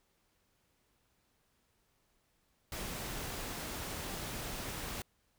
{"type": "noise", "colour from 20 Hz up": "pink", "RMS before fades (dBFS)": -41, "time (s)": [2.72, 5.02], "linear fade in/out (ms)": 2, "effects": ["pink hiss -75 dBFS RMS until 5.38 s"]}